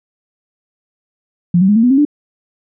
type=tone with pitch steps; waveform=sine; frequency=174.61 / 190.41 / 207.6 / 226.4 / 246.9 / 269.3 / 293.7 Hz; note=F3 / F#3 / G#3 / A3 / B3 / C#4 / D4; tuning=0 / +50 / 0 / +50 / 0 / -50 / 0 cents; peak=-7 dBFS; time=1.54-2.051 s; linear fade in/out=5 ms; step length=73 ms; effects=none